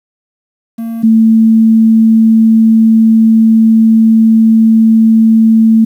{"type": "tone pair in turn", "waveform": ["triangle", "sine"], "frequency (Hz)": [228.2, 223.2], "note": ["A#3", "A3"], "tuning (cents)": [-37, 25], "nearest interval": "unison", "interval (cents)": 38, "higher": "first", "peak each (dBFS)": [-14, -3], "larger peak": "second", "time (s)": [[0.78, 1.03], [1.03, 5.85]], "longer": "second", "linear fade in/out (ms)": 10, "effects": ["7-bit"]}